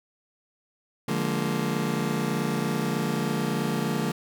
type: chord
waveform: 30% pulse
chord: Bb dominant seventh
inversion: first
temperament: just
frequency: 145.68 / 174.81 / 209.8 / 233.1 Hz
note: D3 / F3 / Ab3 / Bb3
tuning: -14 / +2 / +18 / 0 cents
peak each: -28 dBFS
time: 1.08-4.12 s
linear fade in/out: 5 ms
effects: none